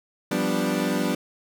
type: chord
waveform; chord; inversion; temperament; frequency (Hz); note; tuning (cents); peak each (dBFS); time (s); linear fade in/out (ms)
30% pulse; G dominant seventh; third; equal; 174.61 / 196 / 246.9 / 293.7; F3 / G3 / B3 / D4; 0 / 0 / 0 / 0; -27 / -25 / -25 / -25; 0.31-1.15; 5
effects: none